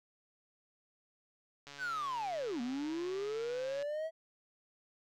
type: click train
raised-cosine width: 0.2 ms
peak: -32 dBFS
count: 307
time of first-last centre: 1.67-3.825 s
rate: 142 Hz
type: linear two-way sweep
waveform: triangle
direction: down then up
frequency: 1568 to 233.1 to 653 Hz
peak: -33 dBFS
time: 1.78-4.11 s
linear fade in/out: 50 ms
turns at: 2.61 s
effects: none